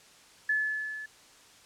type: tone with level ramp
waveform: sine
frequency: 1725 Hz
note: A6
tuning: 35 cents flat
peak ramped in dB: -23 to -38 dBFS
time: 0.49-1.06 s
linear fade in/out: 5 ms
effects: white hiss -56 dBFS RMS until 1.65 s + low-pass 8000 Hz 12 dB/octave